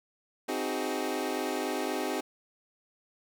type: chord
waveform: 25% pulse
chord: Ab dominant seventh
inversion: first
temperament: equal with one note detuned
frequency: 261.6 / 311.1 / 371.5 / 415.3 Hz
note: C4 / Eb4 / Gb4 / Ab4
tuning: 0 / 0 / +7 / 0 cents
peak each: -32 dBFS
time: 0.48-2.21 s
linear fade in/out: 10 ms
effects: none